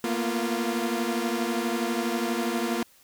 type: tone cluster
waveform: sawtooth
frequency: 228.9 / 241.2 / 346.8 Hz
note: A#3 / B3 / F4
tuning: -31 / -41 / -12 cents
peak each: -26 dBFS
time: 0.04-2.83 s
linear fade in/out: 2 ms
effects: white hiss -58 dBFS RMS until 3.03 s